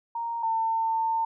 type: tone pair in turn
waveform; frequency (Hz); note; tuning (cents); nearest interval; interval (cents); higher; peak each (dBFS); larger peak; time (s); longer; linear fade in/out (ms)
sine; 930 / 900.4; A#5 / A5; -4 / +40; minor second; 56; first; -28 / -23; second; 0.15-0.43 / 0.43-1.25; second; 5
effects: none